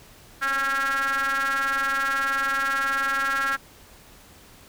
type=ring-modulated tone; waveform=square; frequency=137.2 Hz; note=C#3; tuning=17 cents flat; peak=-20 dBFS; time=0.41-3.57 s; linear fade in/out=20 ms; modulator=1500 Hz; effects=pink hiss -50 dBFS RMS until 4.68 s